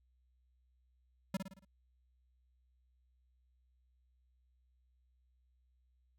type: tone with echo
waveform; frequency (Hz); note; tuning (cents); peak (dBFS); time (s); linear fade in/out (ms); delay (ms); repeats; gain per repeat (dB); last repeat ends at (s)
square; 191.7; G3; -38; -33; 1.34-1.37; 5; 56; 5; -6; 1.65
effects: added 62 Hz sine -70 dBFS peak until 6.18 s